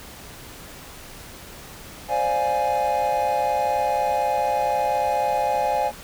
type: chord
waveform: triangle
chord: D half-diminished seventh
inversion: third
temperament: equal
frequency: 523.3 / 587.3 / 698.5 / 830.6 Hz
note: C5 / D5 / F5 / Ab5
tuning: 0 / 0 / 0 / 0 cents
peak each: -26 / -25 / -25 / -20 dBFS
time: 2.08-5.92 s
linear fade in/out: 50 ms
effects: pink hiss -41 dBFS RMS until 6.03 s